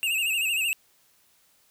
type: tone with vibrato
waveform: square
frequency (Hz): 2682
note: E7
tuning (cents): +29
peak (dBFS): -24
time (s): 0.03-0.73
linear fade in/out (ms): 0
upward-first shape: sine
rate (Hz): 13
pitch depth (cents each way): 100
effects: white hiss -63 dBFS RMS until 1.7 s